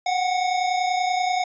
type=tone pair together; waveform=square; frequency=729 / 759.4 Hz; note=F#5 / F#5; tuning=-26 / +45 cents; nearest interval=minor second; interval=71 cents; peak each=-22 / -28 dBFS; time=0.06-1.44 s; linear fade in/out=5 ms; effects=resampled to 16000 Hz